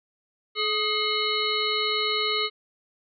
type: harmonic tone with a mistuned harmonic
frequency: 427.7 Hz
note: A4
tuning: 49 cents flat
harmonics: 1 / 3 / 5 / 7 / 9 / 10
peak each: -30 / -30 / -30 / -30 / -30 / -30 dBFS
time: 0.55-2.5 s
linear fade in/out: 50 ms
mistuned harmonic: 3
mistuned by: -47 cents
effects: none